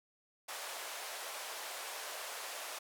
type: band-pass noise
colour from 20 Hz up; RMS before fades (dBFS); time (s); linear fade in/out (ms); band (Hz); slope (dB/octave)
pink; -44; 0.48-2.79; 10; 550 to 14000; 24
effects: none